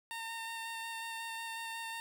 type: tone with vibrato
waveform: 15% pulse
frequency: 911 Hz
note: A#5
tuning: 40 cents flat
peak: -33 dBFS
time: 0.11-2 s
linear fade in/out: 0 ms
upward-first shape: square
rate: 5.5 Hz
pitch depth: 10 cents each way
effects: none

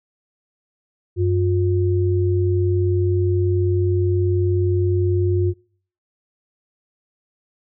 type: tone pair together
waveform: sine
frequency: 95.1 / 356.3 Hz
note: F#2 / F4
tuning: +48 / +35 cents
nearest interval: octave + major seventh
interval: 2287 cents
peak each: -17 / -20 dBFS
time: 1.16-5.54 s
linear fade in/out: 50 ms
effects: noise-tail reverb RT60 0.5 s tail -24 dB re dry

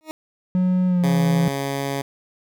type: tone with exponential growth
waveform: 20% pulse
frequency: 313.4 Hz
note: D#4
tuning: 13 cents sharp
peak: -21 dBFS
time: 0.01-0.11 s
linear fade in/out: 0 ms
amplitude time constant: 21 ms
type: tone with pitch glide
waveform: triangle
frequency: 182.9 to 168.69 Hz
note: F#3 to E3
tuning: -20 to +40 cents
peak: -14 dBFS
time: 0.55-1.48 s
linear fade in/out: 0 ms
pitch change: -140 cents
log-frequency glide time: 0.87-1.22 s
type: tone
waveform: 10% pulse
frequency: 138.59 Hz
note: C#3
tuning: in tune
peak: -15 dBFS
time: 1.03-2.02 s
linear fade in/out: 10 ms
effects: none

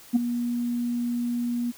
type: tone with ADSR envelope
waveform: sine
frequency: 240 Hz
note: B3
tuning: 49 cents flat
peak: -12 dBFS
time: 0.13-1.72 s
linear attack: 29 ms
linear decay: 14 ms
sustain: -12 dB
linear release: 22 ms
effects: tanh soft clip ceiling -14 dBFS + white hiss -49 dBFS RMS until 1.77 s

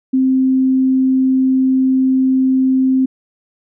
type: tone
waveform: sine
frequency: 261.7 Hz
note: C4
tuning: in tune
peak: -10 dBFS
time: 0.13-3.06 s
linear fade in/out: 10 ms
effects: none

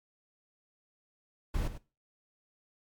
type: noise with echo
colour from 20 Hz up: brown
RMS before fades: -31 dBFS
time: 1.54-1.68 s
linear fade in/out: 5 ms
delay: 99 ms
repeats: 1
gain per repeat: -11 dB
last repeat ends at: 1.779 s
effects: noise-tail reverb RT60 0.3 s tail -18 dB re dry + MP3 96 kbps

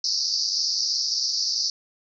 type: band-pass noise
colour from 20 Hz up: pink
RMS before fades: -25 dBFS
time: 0.04-1.7 s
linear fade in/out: 2 ms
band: 4500 to 5700 Hz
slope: 96 dB/octave
effects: none

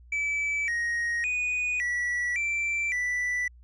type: tone with pitch steps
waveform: triangle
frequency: 2305 / 1877 / 2474 / 1946 / 2343 / 1974 Hz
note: D7 / A#6 / D#7 / B6 / D7 / B6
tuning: -33 / +11 / -10 / -26 / -5 / -1 cents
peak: -24 dBFS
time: 0.12-3.48 s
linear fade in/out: 5 ms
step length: 560 ms
effects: added 60 Hz sine -49 dBFS peak until 3.63 s + resampled to 22050 Hz

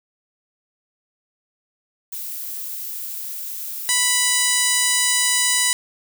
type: noise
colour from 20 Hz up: violet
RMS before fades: -30 dBFS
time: 2.12-5.73 s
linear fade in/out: 5 ms
type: harmonic tone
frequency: 988 Hz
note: B5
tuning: in tune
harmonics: 1 / 2 / 3 / 4 / 5 / 6 / 7 / 8 / 9 / 10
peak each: -32 / -24 / -28 / -25 / -28 / -29 / -24 / -29 / -21 / -31 dBFS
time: 3.89-5.73 s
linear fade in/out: 0 ms
effects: none

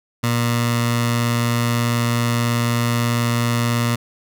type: tone with notch filter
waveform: 15% pulse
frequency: 118.4 Hz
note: A#2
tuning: 27 cents sharp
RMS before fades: -19 dBFS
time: 0.23-3.96 s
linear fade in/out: 10 ms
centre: 390 Hz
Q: 0.96
effects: none

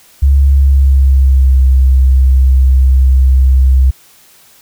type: tone with pitch glide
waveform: sine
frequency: 69 to 65.39 Hz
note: C#2 to C2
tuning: -7 to 0 cents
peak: -4 dBFS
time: 0.22-3.91 s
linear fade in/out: 10 ms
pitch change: -93 cents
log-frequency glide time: 0.51-1.63 s
effects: white hiss -44 dBFS RMS until 4.61 s

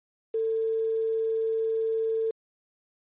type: tone with quantisation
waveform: sine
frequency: 446.9 Hz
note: A4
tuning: 27 cents sharp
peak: -24 dBFS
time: 0.34-2.31 s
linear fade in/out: 5 ms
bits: 8
effects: resampled to 8000 Hz

